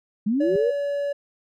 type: linear sweep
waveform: sine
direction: up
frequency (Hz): 196 to 504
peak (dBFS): -19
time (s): 0.26-0.71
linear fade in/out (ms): 10
type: tone with exponential growth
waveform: sine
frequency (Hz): 173.7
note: F3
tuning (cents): -9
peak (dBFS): -26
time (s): 0.39-0.56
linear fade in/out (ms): 0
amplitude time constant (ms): 35
type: tone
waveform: triangle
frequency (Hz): 570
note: C#5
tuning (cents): +48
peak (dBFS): -21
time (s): 0.4-1.13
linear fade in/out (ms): 10
effects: none